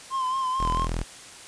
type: tone with vibrato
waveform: triangle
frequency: 1043 Hz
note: C6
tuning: 6 cents flat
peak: -22 dBFS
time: 0.1-0.88 s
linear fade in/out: 50 ms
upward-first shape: sine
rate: 4.5 Hz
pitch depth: 46 cents each way
type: tone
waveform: sawtooth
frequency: 41.2 Hz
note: E1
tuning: in tune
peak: -22 dBFS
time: 0.59-1.04 s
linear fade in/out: 20 ms
effects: white hiss -44 dBFS RMS until 1.47 s + resampled to 22050 Hz